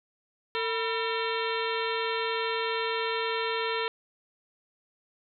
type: harmonic tone with a mistuned harmonic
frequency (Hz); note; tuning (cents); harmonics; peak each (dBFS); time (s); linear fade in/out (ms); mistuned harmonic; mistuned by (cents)
451.6; A4; +45; 1 / 2 / 3 / 4 / 5 / 6 / 7 / 8 / 9; -31 / -34 / -36 / -37 / -38 / -39 / -39 / -40 / -41; 0.55-3.88; 0; 2; +130
effects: none